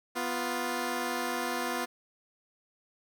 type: tone pair together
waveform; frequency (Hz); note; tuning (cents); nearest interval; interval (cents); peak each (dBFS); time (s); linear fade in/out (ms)
10% pulse; 246.9 / 350; B3 / F4; 0 / +4; tritone; 604; -25; 0.15-1.86; 20
effects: none